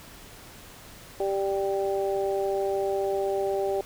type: harmonic tone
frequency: 196 Hz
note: G3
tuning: in tune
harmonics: 2 / 3 / 4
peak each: -26 / -30 / -32 dBFS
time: 1.2-3.81 s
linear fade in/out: 2 ms
effects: pink hiss -47 dBFS RMS until 3.85 s